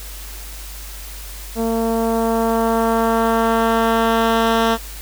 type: tone with low-pass filter sweep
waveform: 10% pulse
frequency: 227 Hz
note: A#3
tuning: 46 cents flat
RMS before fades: -17 dBFS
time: 1.55-4.78 s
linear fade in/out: 50 ms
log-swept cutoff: 500 to 4500 Hz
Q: 0.75
effects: added 50 Hz sine -32 dBFS peak until 5.01 s + white hiss -36 dBFS RMS until 5.01 s